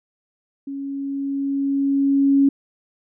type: tone with level ramp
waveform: sine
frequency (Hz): 276.8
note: C#4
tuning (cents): -2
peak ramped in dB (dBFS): -27 to -11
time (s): 0.67-2.49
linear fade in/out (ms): 5
effects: none